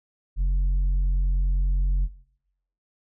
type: tone with tanh clipping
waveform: sine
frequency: 45.23 Hz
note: F#1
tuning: 39 cents flat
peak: -20 dBFS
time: 0.36-2.09 s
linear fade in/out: 50 ms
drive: 4 dB
effects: noise-tail reverb RT60 0.8 s tail -20 dB re dry